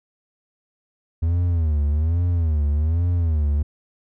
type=tone with vibrato; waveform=triangle; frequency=80 Hz; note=D#2; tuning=49 cents sharp; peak=-15 dBFS; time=1.22-3.63 s; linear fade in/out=10 ms; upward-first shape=sine; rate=1.2 Hz; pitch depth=170 cents each way; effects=none